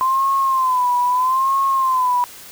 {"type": "tone with vibrato", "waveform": "sine", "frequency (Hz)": 1032, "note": "C6", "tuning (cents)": -24, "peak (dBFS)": -14, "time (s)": [0.01, 2.24], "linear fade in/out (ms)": 0, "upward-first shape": "sine", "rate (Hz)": 0.78, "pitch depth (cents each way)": 91, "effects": ["white hiss -39 dBFS RMS until 2.51 s"]}